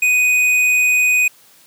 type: tone with tanh clipping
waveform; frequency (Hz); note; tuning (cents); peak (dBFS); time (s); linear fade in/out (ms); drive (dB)
sine; 2491; D#7; +1; -13; 0.02-1.28; 5; 11
effects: white hiss -49 dBFS RMS until 1.66 s + high-pass 100 Hz 12 dB/octave

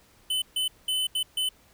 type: tone bursts at uneven times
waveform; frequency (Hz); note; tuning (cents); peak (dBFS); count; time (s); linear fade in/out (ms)
square; 3027; F#7; +39; -25; 5; 0.3-0.42 / 0.56-0.68 / 0.88-1.07 / 1.15-1.23 / 1.37-1.49; 5
effects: pink hiss -59 dBFS RMS until 1.73 s

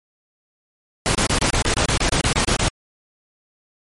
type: noise bursts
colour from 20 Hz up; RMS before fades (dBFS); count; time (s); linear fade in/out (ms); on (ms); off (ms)
pink; -18; 14; 1.06-2.683; 0; 89; 29
effects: MP3 48 kbps

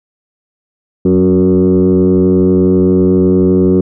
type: tone with frequency modulation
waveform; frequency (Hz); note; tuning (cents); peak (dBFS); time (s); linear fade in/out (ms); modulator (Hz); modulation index
sine; 278.4; C#4; +8; -5; 1.05-3.81; 5; 92; 1.6
effects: tanh soft clip ceiling -2 dBFS

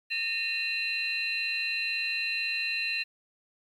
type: tone cluster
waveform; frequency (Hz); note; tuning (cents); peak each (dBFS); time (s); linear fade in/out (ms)
sine; 1829 / 2505 / 2727 / 4059; A#6 / D#7 / F7 / B7; -33 / +11 / -42 / +47; -37 / -36 / -30 / -33; 0.1-3.04; 20
effects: tanh soft clip ceiling -19 dBFS + 10-bit

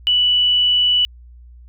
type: tone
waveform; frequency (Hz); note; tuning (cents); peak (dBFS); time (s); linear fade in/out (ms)
sine; 2960; F#7; 0; -12; 0.07-1.05; 0
effects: added 60 Hz sine -39 dBFS peak until 1.68 s

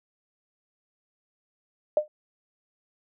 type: tone with exponential decay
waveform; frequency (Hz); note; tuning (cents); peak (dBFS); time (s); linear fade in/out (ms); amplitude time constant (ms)
sine; 605; D#5; -49; -14; 1.97-2.08; 2; 22
effects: none

